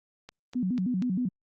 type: click train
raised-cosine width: 0.2 ms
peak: -26 dBFS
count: 4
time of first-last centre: 0.29-1.023 s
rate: 4.09 Hz
type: tone with vibrato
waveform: sine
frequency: 214.6 Hz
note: A3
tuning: 43 cents flat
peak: -25 dBFS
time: 0.55-1.29 s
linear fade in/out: 10 ms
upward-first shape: square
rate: 6.4 Hz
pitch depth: 260 cents each way
effects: Opus 48 kbps